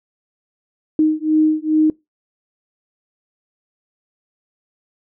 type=beating tone pair; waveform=sine; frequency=309.5 / 311.9 Hz; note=D#4 / D#4; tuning=-9 / +4 cents; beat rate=2.4 Hz; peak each=-16 dBFS; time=0.99-1.9 s; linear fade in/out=2 ms; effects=noise-tail reverb RT60 0.2 s tail -23 dB re dry